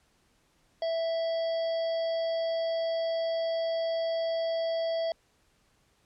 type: harmonic tone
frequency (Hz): 659.3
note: E5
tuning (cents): 0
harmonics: 1 / 3 / 5 / 7 / 8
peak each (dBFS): -27 / -47 / -44 / -45 / -53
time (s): 0.82-5.12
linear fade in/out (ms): 2
effects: pink hiss -68 dBFS RMS until 6.05 s + low-pass 10000 Hz 12 dB/octave